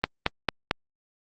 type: click train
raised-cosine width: 0.3 ms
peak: -5 dBFS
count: 4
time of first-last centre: 0.04-0.711 s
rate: 4.47 Hz
effects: Opus 32 kbps